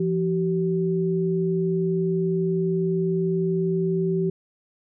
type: tone pair together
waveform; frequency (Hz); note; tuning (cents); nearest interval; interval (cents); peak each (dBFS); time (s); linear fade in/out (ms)
sine; 170.25 / 382.2; F3 / G4; -44 / -44; octave + major second; 1400; -23; 0-4.3; 5
effects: none